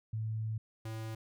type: tone pair in turn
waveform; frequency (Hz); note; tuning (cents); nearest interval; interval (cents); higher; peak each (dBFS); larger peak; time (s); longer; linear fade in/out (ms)
sine / square; 110 / 111.15; A2 / A2; 0 / +18; unison; 18; second; -33 / -39; first; 0.13-0.58 / 0.85-1.15; first; 5
effects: none